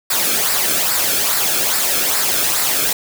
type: noise with flanger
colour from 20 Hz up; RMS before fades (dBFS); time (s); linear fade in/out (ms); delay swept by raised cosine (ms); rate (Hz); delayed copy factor
white; -17; 0.1-2.93; 5; 0.31 to 1.06; 2.4; -0.55
effects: none